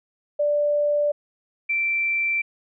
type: tone pair in turn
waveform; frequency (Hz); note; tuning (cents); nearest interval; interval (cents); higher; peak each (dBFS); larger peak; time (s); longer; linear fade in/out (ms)
sine; 587.3 / 2344; D5 / D7; 0 / -4; 2 octaves; 2396; second; -18 / -20; first; 0.39-1.12 / 1.69-2.42; neither; 10
effects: none